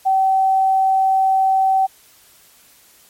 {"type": "tone", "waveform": "sine", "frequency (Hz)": 767, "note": "G5", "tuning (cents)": -38, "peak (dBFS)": -12, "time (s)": [0.05, 1.87], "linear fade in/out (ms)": 20, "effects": ["white hiss -50 dBFS RMS until 3.09 s", "MP3 64 kbps"]}